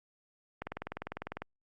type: click train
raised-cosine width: 0.5 ms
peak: -22 dBFS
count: 17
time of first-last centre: 0.62-1.42 s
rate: 20 Hz
effects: Opus 48 kbps